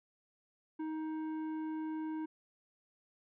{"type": "tone with tanh clipping", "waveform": "triangle", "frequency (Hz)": 313.9, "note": "D#4", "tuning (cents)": 15, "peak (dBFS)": -38, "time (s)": [0.79, 2.26], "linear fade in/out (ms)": 10, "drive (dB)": 14, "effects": []}